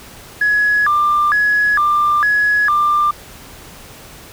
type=tone with vibrato; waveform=sine; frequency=1415 Hz; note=F6; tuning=22 cents sharp; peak=-10 dBFS; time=0.41-3.11 s; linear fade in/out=5 ms; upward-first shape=square; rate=1.1 Hz; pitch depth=300 cents each way; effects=tanh soft clip ceiling -7 dBFS + pink hiss -38 dBFS RMS until 4.32 s